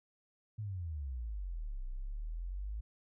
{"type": "exponential two-way sweep", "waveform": "sine", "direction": "down then up", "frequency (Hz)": [111.2, 30.5, 54.8], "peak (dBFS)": -37, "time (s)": [0.58, 2.81], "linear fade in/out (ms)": 10, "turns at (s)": 1.86, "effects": []}